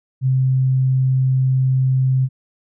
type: tone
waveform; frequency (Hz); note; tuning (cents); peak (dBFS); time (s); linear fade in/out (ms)
sine; 130.8; C3; 0; -13; 0.21-2.29; 50
effects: none